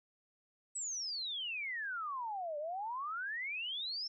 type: exponential two-way sweep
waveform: sine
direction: down then up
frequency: 8090 to 577 to 5470 Hz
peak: -37 dBFS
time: 0.75-4.08 s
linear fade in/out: 10 ms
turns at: 2.58 s
effects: none